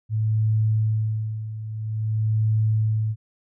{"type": "tone with tremolo", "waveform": "sine", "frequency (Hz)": 109.1, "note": "A2", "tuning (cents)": -14, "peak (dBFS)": -17, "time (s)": [0.09, 3.16], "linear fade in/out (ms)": 50, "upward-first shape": "sine", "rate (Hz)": 0.5, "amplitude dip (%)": 75, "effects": []}